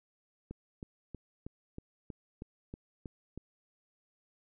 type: click train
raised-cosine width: 3 ms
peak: -29 dBFS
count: 10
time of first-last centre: 0.51-3.376 s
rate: 3.14 Hz
effects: none